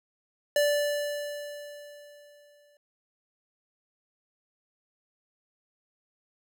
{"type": "tone with exponential decay", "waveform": "square", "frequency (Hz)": 584, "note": "D5", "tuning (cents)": -10, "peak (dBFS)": -21, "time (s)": [0.56, 2.77], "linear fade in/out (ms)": 2, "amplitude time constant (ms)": 480, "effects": []}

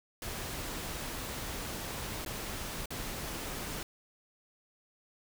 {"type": "noise with dropouts", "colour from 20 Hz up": "pink", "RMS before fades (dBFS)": -39, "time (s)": [0.22, 3.83], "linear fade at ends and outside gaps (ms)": 2, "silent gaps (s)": [[2.249, 2.261], [2.858, 2.905]], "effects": []}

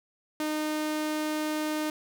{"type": "tone", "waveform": "sawtooth", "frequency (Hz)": 306.6, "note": "D#4", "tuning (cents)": -25, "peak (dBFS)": -24, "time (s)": [0.4, 1.9], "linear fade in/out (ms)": 2, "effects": []}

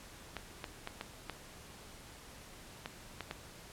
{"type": "clicks", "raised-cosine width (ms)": 0.3, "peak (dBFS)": -23, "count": 8, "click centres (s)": [0.367, 0.642, 0.874, 1.011, 1.297, 2.859, 3.207, 3.311], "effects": ["pink hiss -53 dBFS RMS until 3.72 s", "low-pass 12000 Hz 12 dB/octave"]}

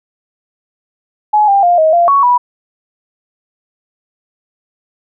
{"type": "tone with pitch steps", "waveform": "sine", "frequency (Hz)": [845, 795, 702, 632, 690, 1115, 979], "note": ["G#5", "G5", "F5", "D#5", "F5", "C#6", "B5"], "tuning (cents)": [30, 24, 9, 27, -21, 10, -15], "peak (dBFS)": -6, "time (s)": [1.33, 2.38], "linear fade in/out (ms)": 10, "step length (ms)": 150, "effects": []}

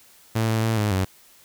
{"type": "tone with pitch steps", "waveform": "sawtooth", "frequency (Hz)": [112.6, 111.2, 112.3, 105.4, 94.5], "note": ["A2", "A2", "A2", "G#2", "F#2"], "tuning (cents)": [40, 19, 36, 26, 37], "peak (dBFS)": -16, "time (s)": [0.35, 1.05], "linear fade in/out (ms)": 10, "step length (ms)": 140, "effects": ["white hiss -53 dBFS RMS until 1.44 s"]}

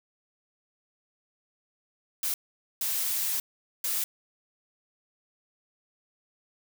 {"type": "noise bursts at uneven times", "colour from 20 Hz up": "blue", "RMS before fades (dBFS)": -29, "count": 3, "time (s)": [[2.23, 2.34], [2.81, 3.4], [3.84, 4.04]], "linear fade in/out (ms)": 2, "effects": []}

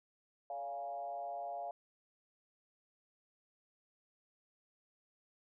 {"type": "tone with frequency modulation", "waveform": "sine", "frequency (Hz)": 698.5, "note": "F5", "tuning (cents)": 0, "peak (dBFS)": -39, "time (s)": [0.5, 1.71], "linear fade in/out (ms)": 2, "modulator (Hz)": 129, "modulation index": 0.87, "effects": []}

